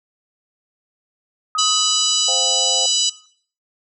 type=tone with exponential decay; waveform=sine; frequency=1261 Hz; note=D#6; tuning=23 cents sharp; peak=-19 dBFS; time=1.55-3.26 s; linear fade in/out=1 ms; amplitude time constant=370 ms
type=harmonic tone; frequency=987.8 Hz; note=B5; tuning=in tune; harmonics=3 / 4 / 5 / 6 / 7 / 8; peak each=-20 / -21 / -22 / -23 / -23 / -24 dBFS; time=1.58-3.1 s; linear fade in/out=10 ms
type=chord; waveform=sine; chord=C suspended fourth; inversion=none; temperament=equal with one note detuned; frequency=523.3 / 698.5 / 792.6 Hz; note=C5 / F5 / G5; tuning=0 / 0 / +19 cents; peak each=-29 dBFS; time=2.28-2.86 s; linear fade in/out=2 ms
effects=noise-tail reverb RT60 0.5 s tail -18 dB re dry